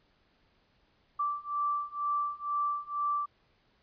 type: beating tone pair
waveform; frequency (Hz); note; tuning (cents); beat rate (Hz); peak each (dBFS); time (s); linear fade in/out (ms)
sine; 1167 / 1169.1; D6 / D6; -11 / -8; 2.1; -33 / -32; 1.19-3.26; 10
effects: pink hiss -69 dBFS RMS until 3.82 s + resampled to 11025 Hz